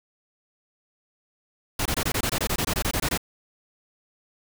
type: noise bursts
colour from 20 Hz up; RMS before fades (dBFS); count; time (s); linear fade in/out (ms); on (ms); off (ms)
pink; -25; 16; 1.79-3.176; 5; 66; 22
effects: none